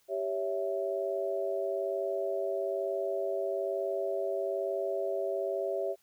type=chord; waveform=sine; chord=C# diminished; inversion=second; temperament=equal with one note detuned; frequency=392 / 558.2 / 659.3 Hz; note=G4 / C#5 / E5; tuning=0 / +12 / 0 cents; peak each=-34 dBFS; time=0.08-5.96 s; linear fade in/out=50 ms; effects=white hiss -69 dBFS RMS until 6.02 s